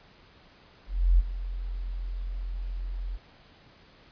sine tone with ADSR envelope, 43.65 Hz, F1, in tune, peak -15 dBFS, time 0.87-3.18 s, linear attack 320 ms, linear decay 26 ms, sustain -15 dB, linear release 30 ms, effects pink hiss -56 dBFS RMS until 4.11 s + resampled to 11025 Hz

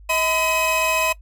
45% pulse tone cluster, 638 / 1010 / 2537 Hz, D#5 / B5 / D#7, +43 / +39 / +33 cents, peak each -24 / -23 / -21 dBFS, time 0.09-1.13 s, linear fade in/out 10 ms, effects noise-tail reverb RT60 0.1 s tail -20 dB re dry + added 50 Hz sine -41 dBFS peak until 1.21 s

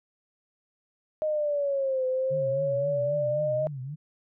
sine linear two-way sweep, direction down then up, 622.3 to 512 to 622.3 Hz, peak -24 dBFS, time 1.22-3.67 s, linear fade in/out 0 ms, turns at 2.06 s
sine tone with vibrato, 139 Hz, C#3, 5 cents sharp, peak -33 dBFS, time 2.3-3.96 s, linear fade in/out 20 ms, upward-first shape triangle, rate 3.8 Hz, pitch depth 190 cents each way
effects none

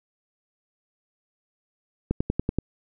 click train, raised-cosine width 3 ms, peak -10 dBFS, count 6, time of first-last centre 2.11-2.586 s, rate 10.5 Hz, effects none

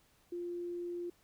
sine tone, 349.1 Hz, F4, 1 cent flat, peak -37 dBFS, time 0.32-1.1 s, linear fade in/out 5 ms, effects pink hiss -69 dBFS RMS until 1.23 s

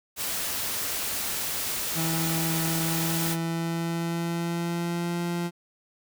white noise, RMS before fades -30 dBFS, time 0.16-3.37 s, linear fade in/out 50 ms
30% pulse tone with pitch glide, 162.9 to 172.59 Hz, E3 to F3, -20 to -20 cents, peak -24 dBFS, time 1.94-5.51 s, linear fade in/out 50 ms, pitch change +100 cents, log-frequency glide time 2.69-5.2 s
effects none

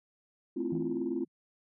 sine chord, F major seventh, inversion first, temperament equal, 220 / 261.6 / 329.6 / 349.2 Hz, A3 / C4 / E4 / F4, 0 / 0 / 0 / 0 cents, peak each -39 / -34 / -36 / -34 dBFS, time 0.56-1.25 s, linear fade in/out 10 ms
sine tone with exponential decay, 164.2 Hz, E3, 6 cents flat, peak -31 dBFS, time 0.72-1.28 s, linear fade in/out 5 ms, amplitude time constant 120 ms
effects tanh soft clip ceiling -22 dBFS

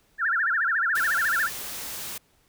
sine tone with vibrato, 1568 Hz, G6, in tune, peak -21 dBFS, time 0.18-1.5 s, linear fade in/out 50 ms, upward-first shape sine, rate 14 Hz, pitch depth 260 cents each way
white noise, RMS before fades -35 dBFS, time 0.95-2.18 s, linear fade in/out 5 ms
effects pink hiss -64 dBFS RMS until 2.48 s

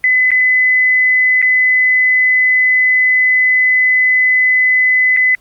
sine tone with dropouts, 2015 Hz, B6, 34 cents sharp, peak -8 dBFS, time 0.04-5.35 s, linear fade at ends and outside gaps 1 ms, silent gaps 0.306-0.316 / 1.417-1.425 / 5.165-5.171 s, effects pink hiss -53 dBFS RMS until 5.4 s + Opus 32 kbps

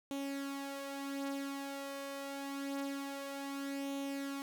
sawtooth tone with flanger, 277.2 Hz, C#4, in tune, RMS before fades -41 dBFS, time 0.11-4.42 s, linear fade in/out 0 ms, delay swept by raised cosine 0.3 to 5.3 ms, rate 0.26 Hz, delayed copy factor +0.55, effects none

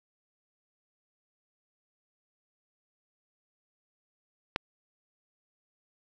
click, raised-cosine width 0.3 ms, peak -11 dBFS, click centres 4.561 s, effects none

